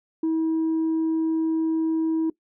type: tone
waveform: sine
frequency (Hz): 321.9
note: E4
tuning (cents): -41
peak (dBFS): -18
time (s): 0.23-2.3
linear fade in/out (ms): 5
effects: noise-tail reverb RT60 0.1 s tail -20 dB re dry + tanh soft clip ceiling -19 dBFS